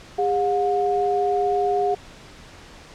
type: tone pair together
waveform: sine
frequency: 404.6 / 720.9 Hz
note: G#4 / F#5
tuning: -45 / -45 cents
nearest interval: minor seventh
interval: 1000 cents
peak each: -21 dBFS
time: 0.18-1.95 s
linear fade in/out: 10 ms
effects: pink hiss -44 dBFS RMS until 2.94 s + low-pass 6000 Hz 12 dB/octave